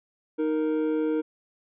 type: tone pair together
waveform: triangle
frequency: 311.2 / 466.2 Hz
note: D#4 / A#4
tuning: 0 / 0 cents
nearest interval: perfect fifth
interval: 700 cents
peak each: -23 / -25 dBFS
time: 0.38-1.22 s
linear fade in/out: 20 ms
effects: resampled to 8000 Hz